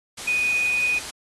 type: tone in noise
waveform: sine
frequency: 2481 Hz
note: D#7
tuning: 6 cents flat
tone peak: -19 dBFS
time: 0.27-0.99 s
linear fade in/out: 10 ms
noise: white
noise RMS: -33 dBFS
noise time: 0.17-1.11 s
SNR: +11 dB
effects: low-pass 9000 Hz 12 dB/octave + AAC 32 kbps